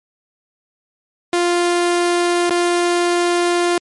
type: tone with dropouts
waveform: sawtooth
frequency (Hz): 349.2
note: F4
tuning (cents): 0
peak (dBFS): -10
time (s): 1.33-3.78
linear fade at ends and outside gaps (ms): 2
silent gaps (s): 2.497-2.506
effects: MP3 48 kbps